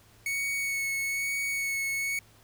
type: tone with vibrato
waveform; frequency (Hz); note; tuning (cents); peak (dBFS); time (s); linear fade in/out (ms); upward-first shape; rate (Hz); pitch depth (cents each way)
45% pulse; 2217; C#7; 0; -28; 0.26-2.19; 2; sine; 1.1; 15
effects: added 108 Hz sine -60 dBFS peak until 2.43 s + pink hiss -59 dBFS RMS until 2.43 s